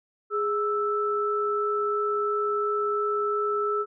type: tone pair together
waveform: sine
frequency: 415.1 / 1318 Hz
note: G#4 / E6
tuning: -1 / -1 cents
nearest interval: octave + minor sixth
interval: 2000 cents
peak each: -26 dBFS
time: 0.3-3.86 s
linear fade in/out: 50 ms
effects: none